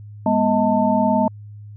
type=tone cluster; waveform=sine; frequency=204.9 / 243.7 / 633 / 892 Hz; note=G#3 / B3 / D#5 / A5; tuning=-23 / -23 / +30 / +23 cents; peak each=-20 dBFS; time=0.26-1.28 s; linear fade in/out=2 ms; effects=added 104 Hz sine -35 dBFS peak until 1.76 s